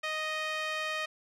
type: tone with band-pass filter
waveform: sawtooth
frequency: 622.3 Hz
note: D#5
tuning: in tune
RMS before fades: -34 dBFS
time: 0.03-1.06 s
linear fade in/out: 10 ms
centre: 2300 Hz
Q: 1.3
effects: none